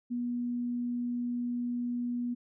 sine tone, 242.3 Hz, B3, 33 cents flat, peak -30 dBFS, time 0.1-2.35 s, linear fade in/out 20 ms, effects none

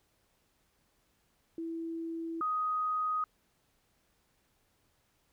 sine tone pair in turn, 329.6 / 1250.5 Hz, E4 / D#6, 0 / +8 cents, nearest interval octave + major seventh, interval 2308 cents, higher second, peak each -35 / -29 dBFS, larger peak second, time 1.58-2.41 / 2.41-3.24 s, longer neither, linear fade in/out 2 ms, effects pink hiss -73 dBFS RMS until 5.32 s

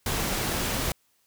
pink noise, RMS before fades -28 dBFS, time 0.06-0.92 s, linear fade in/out 2 ms, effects white hiss -68 dBFS RMS until 1.26 s

